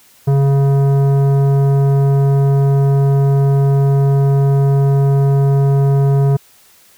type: tone with tanh clipping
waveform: triangle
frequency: 138.59 Hz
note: C#3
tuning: in tune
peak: -11 dBFS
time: 0.27-6.37 s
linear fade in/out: 10 ms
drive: 17 dB
effects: white hiss -48 dBFS RMS until 6.97 s